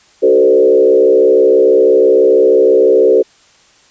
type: tone with frequency modulation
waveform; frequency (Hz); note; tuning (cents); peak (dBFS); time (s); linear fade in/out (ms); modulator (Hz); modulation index
sine; 444.7; A4; +18; -5; 0.22-3.23; 20; 66.1; 1.3
effects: white hiss -48 dBFS RMS until 3.9 s + resampled to 16000 Hz

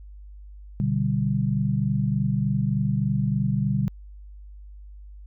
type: chord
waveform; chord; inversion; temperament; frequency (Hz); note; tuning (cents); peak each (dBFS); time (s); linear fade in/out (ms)
sine; G major; first; equal; 123.47 / 146.83 / 196; B2 / D3 / G3; 0 / 0 / 0; -25; 0.8-3.88; 0
effects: added 50 Hz sine -40 dBFS peak until 5.26 s

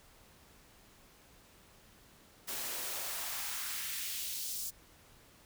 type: noise with high-pass filter sweep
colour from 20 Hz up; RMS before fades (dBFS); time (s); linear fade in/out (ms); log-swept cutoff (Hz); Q
white; -39; 2.47-4.71; 20; 220 to 6200; 1.2
effects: pink hiss -61 dBFS RMS until 5.45 s

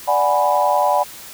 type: chord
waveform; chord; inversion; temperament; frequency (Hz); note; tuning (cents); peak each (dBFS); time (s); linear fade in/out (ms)
sine; G# half-diminished seventh; second; equal; 587.3 / 740 / 830.6 / 987.8; D5 / F#5 / G#5 / B5; 0 / 0 / 0 / 0; -19; 0.07-1.04; 20
effects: white hiss -37 dBFS RMS until 1.33 s

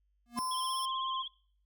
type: tone with exponential growth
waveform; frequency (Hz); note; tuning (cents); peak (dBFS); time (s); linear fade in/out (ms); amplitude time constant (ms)
square; 237.8; A#3; +35; -33; 0.26-0.39; 0; 27
type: tone with pitch glide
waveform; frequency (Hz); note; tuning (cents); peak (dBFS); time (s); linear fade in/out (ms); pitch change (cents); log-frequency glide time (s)
sine; 1030 to 1051; C6 to C6; -28 to +7; -33; 0.36-1.23; 20; +35; 0.56-0.77
type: tone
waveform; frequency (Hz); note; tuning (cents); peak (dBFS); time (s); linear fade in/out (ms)
20% pulse; 5350; E8; +25; -34; 0.37-0.86; 10
type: tone with vibrato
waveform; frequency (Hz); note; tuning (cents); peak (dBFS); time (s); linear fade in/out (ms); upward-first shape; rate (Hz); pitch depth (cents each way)
sine; 3238; G#7; -45; -38; 0.51-1.28; 5; sine; 16; 73
effects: noise-tail reverb RT60 0.6 s tail -26 dB re dry + added 50 Hz sine -70 dBFS peak until 1.65 s

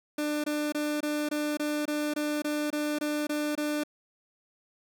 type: tone bursts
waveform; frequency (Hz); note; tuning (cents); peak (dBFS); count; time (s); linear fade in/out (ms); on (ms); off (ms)
30% pulse; 298.1; D4; +26; -25; 13; 0.18-3.836; 5; 260; 23
effects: none

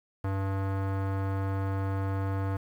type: tone with low-pass filter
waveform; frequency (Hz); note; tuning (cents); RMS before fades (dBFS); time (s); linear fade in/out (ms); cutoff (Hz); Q
square; 97.1; G2; -16; -30; 0.24-2.57; 5; 1300; 1.4
effects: 9-bit

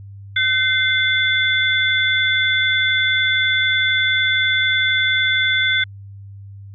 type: tone cluster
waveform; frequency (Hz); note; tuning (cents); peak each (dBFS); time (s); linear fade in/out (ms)
sine; 1527 / 2084 / 3470; G6 / C7 / A7; -46 / -7 / -25; -19; 0.36-5.84; 5
effects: added 99 Hz sine -34 dBFS peak until 6.74 s

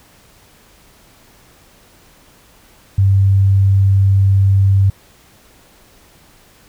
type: tone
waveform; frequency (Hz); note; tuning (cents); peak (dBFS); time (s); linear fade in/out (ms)
sine; 97.6; G2; -7; -8; 2.98-4.9; 5
effects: pink hiss -48 dBFS RMS until 6.68 s

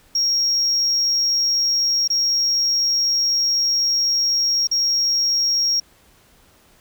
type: tone with dropouts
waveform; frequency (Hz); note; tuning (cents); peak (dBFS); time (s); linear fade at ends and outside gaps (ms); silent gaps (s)
sine; 5588; F8; 0; -14; 0.15-5.8; 5; 2.077-2.101 / 4.672-4.713
effects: tanh soft clip ceiling -14 dBFS + pink hiss -54 dBFS RMS until 6.8 s

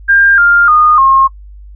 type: tone with pitch steps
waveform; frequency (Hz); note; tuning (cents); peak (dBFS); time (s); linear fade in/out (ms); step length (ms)
sine; 1600 / 1400.9 / 1226.7 / 1074.1; G6 / F6 / D#6 / C6; +35 / +5 / -25 / +45; -4; 0.08-1.28; 20; 300
effects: noise-tail reverb RT60 0.1 s tail -23 dB re dry + added 50 Hz sine -30 dBFS peak until 1.75 s

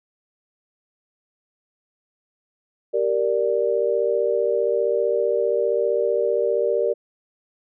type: chord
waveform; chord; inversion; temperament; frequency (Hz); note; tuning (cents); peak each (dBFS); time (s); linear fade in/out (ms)
sine; G minor; none; equal with one note detuned; 390.9 / 466.2 / 587.3; G4 / Bb4 / D5; -5 / 0 / 0; -24 / -21 / -23; 2.93-6.94; 20
effects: none

